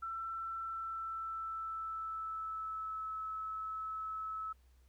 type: tone with pitch glide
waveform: sine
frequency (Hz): 1339 to 1299.4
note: E6 to E6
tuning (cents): +27 to -25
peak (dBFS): -38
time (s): 0.02-4.53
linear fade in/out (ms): 10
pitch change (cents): -52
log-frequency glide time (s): 0.59-3.09
effects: added 63 Hz sine -62 dBFS peak until 4.88 s + pink hiss -75 dBFS RMS until 4.88 s